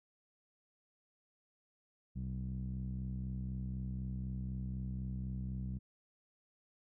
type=tone with low-pass filter; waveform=sawtooth; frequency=64 Hz; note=C2; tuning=38 cents flat; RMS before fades=-40 dBFS; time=2.15-5.79 s; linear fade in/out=20 ms; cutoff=170 Hz; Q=4.8; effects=none